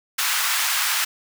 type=high-pass noise; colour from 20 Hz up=pink; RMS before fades=-22 dBFS; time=0.18-1.05 s; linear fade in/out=10 ms; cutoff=1100 Hz; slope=24 dB/octave; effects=none